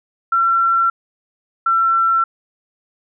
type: tone pair in turn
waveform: sine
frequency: 1356 / 1348.2 Hz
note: E6 / E6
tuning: +49 / +39 cents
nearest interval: unison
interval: 10 cents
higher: first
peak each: -12 dBFS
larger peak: neither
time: 0.32-0.9 / 1.66-2.24 s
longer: neither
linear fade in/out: 5 ms
effects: none